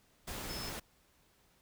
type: tone in noise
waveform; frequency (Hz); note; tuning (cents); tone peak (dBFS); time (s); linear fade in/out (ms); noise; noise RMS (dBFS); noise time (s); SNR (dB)
sine; 5220; E8; -18; -44; 0.49-0.7; 10; pink; -42; 0.27-0.8; -5
effects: pink hiss -69 dBFS RMS until 1.61 s